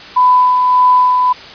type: tone with tremolo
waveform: sine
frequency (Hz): 1000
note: B5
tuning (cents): +21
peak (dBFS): -5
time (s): 0.16-1.33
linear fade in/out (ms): 10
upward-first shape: sine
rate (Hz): 1.7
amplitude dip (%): 35
effects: white hiss -32 dBFS RMS until 1.54 s + resampled to 11025 Hz